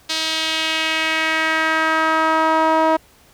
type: tone with band-pass filter sweep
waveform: sawtooth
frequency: 318.8 Hz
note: D#4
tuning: 42 cents sharp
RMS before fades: -18 dBFS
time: 0.09-2.97 s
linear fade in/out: 10 ms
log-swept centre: 4200 to 820 Hz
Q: 2
effects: pink hiss -51 dBFS RMS until 3.33 s